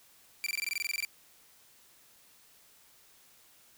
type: tone bursts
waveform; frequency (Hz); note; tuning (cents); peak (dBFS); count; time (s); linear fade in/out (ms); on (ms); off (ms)
sawtooth; 2349; D7; 0; -27; 14; 0.44-1.049; 0; 24; 21
effects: white hiss -61 dBFS RMS until 3.77 s